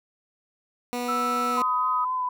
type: tone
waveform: 15% pulse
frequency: 244.4 Hz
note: B3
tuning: 18 cents flat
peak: -21 dBFS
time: 0.93-1.62 s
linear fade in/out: 0 ms
type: tone with pitch glide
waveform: sine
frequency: 1318.5 to 1256.1 Hz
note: E6 to D#6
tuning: 0 to +16 cents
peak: -24 dBFS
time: 1.08-2.05 s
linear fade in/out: 10 ms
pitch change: -84 cents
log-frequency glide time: 1.51-1.61 s
type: tone with vibrato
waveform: sine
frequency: 1009 Hz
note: B5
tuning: 37 cents sharp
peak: -24 dBFS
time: 1.57-2.29 s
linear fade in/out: 5 ms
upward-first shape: triangle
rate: 4 Hz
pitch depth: 25 cents each way
effects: none